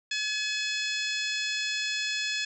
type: harmonic tone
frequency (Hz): 852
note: G#5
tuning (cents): +44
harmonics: 2 / 3 / 4 / 5 / 6 / 7 / 8 / 9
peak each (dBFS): -34 / -33 / -34 / -38 / -36 / -48 / -41 / -47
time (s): 0.11-2.45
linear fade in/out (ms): 5
effects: none